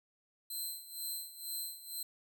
5% pulse tone with tremolo, 4093 Hz, C8, 39 cents flat, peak -30 dBFS, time 0.5-2.03 s, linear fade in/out 5 ms, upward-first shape sine, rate 2.1 Hz, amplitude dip 80%, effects none

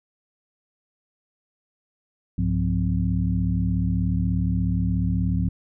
sine tone cluster, 65.3 / 102 / 176.2 / 260.4 Hz, C2 / G#2 / F3 / C4, -3 / -31 / +16 / -8 cents, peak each -26 / -24 / -24 / -31 dBFS, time 2.38-5.49 s, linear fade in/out 5 ms, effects none

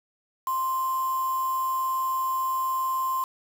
sine tone with quantisation, 1046.5 Hz, C6, in tune, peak -24 dBFS, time 0.47-3.24 s, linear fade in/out 2 ms, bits 6, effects none

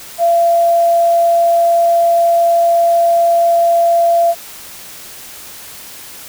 sine tone, 681 Hz, F5, 44 cents flat, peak -8 dBFS, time 0.18-4.35 s, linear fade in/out 50 ms, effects white hiss -33 dBFS RMS until 6.28 s

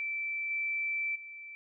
sine tone with level steps, 2329 Hz, D7, 15 cents flat, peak -32 / -30 / -43 dBFS, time 0-1.55 s, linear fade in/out 0 ms, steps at 0.5 / 1.15 s, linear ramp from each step 10 ms, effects none

